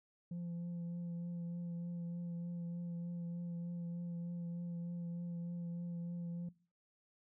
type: tone with vibrato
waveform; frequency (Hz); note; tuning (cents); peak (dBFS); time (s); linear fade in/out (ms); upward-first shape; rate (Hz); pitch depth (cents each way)
sine; 172.2; F3; -24; -37; 0.31-6.49; 5; triangle; 3.3; 21
effects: noise-tail reverb RT60 0.4 s tail -22 dB re dry + tanh soft clip ceiling -39 dBFS